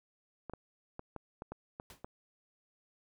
clicks, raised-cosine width 1 ms, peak -28 dBFS, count 8, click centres 0.497 / 0.536 / 0.994 / 1.163 / 1.421 / 1.52 / 1.799 / 2.045 s
pink noise with exponential decay, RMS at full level -48 dBFS, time 1.9-2.05 s, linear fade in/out 2 ms, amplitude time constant 31 ms
effects none

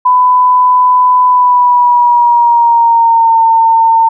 sine tone with pitch glide, 1000 to 906.5 Hz, B5 to A#5, +21 to -49 cents, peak -4 dBFS, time 0.05-4.09 s, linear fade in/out 10 ms, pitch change -170 cents, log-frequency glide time 1.27-3.39 s, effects none

